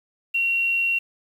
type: tone with quantisation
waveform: sine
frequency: 2741 Hz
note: F7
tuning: 33 cents flat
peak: -19 dBFS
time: 0.34-0.99 s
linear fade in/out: 10 ms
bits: 8
effects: none